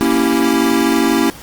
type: chord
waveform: square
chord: A# diminished seventh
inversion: none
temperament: equal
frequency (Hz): 233.1 / 277.2 / 329.6 / 392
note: A#3 / C#4 / E4 / G4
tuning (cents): 0 / 0 / 0 / 0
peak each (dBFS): -19 / -17 / -17 / -21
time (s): 0.01-1.3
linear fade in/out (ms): 0
effects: pink hiss -36 dBFS RMS until 1.42 s + Opus 24 kbps